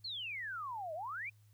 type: exponential two-way sweep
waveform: sine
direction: down then up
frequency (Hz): 4416 to 602 to 2523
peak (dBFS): -39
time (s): 0.04-1.3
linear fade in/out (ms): 10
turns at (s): 0.94
effects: added 105 Hz sine -61 dBFS peak until 1.53 s + white hiss -75 dBFS RMS until 1.53 s